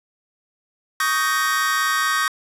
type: chord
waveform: 45% pulse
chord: Eb dominant seventh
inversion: third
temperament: just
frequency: 1120.1 / 1244.5 / 1555.6 / 1866.8 Hz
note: Db6 / Eb6 / G6 / Bb6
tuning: +18 / 0 / -14 / +2 cents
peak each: -24 dBFS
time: 1-2.28 s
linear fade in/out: 2 ms
effects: resampled to 32000 Hz